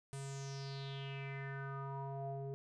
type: tone with low-pass filter sweep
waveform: square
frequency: 137.3 Hz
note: C#3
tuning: 16 cents flat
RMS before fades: -44 dBFS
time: 0.13-2.54 s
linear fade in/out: 0 ms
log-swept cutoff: 9100 to 500 Hz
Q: 5.5
effects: none